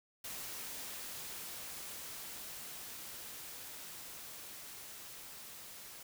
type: noise with level ramp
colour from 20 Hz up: white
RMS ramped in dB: -44 to -51 dBFS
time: 0.24-6.03 s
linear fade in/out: 5 ms
effects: none